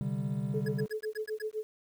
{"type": "chord", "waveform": "triangle", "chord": "C suspended second", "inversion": "none", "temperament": "equal", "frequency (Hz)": [130.81, 146.83, 196], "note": ["C3", "D3", "G3"], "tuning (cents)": [0, 0, 0], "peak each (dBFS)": -33, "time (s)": [0.01, 0.86], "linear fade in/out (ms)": 0}
{"type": "tone with tremolo", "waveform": "sine", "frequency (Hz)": 432.3, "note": "A4", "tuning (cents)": -31, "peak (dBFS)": -30, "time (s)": [0.54, 1.63], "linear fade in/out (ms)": 0, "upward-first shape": "sine", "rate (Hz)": 7.9, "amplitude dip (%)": 100}
{"type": "tone bursts", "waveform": "square", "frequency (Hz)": 1677, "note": "G#6", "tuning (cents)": 16, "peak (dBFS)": -39, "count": 7, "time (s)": [0.66, 1.422], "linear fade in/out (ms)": 5, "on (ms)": 24, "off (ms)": 99}
{"effects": ["10-bit"]}